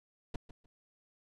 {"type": "noise with echo", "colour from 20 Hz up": "brown", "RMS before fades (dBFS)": -33, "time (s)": [0.34, 0.36], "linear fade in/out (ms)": 5, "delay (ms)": 150, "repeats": 2, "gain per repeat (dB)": -14, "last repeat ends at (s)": 0.66, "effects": ["low-pass 7000 Hz 12 dB/octave"]}